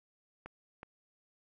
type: clicks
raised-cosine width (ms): 0.5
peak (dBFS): -30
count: 2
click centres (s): 0.46 / 0.831
effects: none